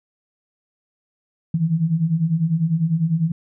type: beating tone pair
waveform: sine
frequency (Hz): 155.56 / 165.56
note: D#3 / E3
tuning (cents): 0 / +8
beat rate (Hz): 10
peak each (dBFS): -22 / -18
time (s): 1.54-3.32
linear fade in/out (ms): 5
effects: none